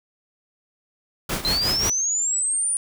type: noise with tremolo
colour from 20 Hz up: pink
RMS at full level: -24 dBFS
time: 1.29-1.9 s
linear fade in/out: 5 ms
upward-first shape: triangle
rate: 5.6 Hz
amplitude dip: 80%
type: linear sweep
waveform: sine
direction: up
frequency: 4037 to 9520 Hz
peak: -20 dBFS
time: 1.45-2.77 s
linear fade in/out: 0 ms
effects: none